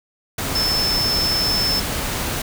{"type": "tone in noise", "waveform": "sine", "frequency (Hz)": 5274, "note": "E8", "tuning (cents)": 0, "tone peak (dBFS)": -18, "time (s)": [0.55, 1.8], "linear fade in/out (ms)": 5, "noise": "pink", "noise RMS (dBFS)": -24, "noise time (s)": [0.38, 2.42], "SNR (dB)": 3, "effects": []}